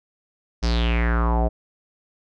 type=tone with low-pass filter sweep; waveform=square; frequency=58.2 Hz; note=A#1; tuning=2 cents flat; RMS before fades=-20 dBFS; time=0.62-1.49 s; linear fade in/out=20 ms; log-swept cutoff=5500 to 620 Hz; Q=5.2; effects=none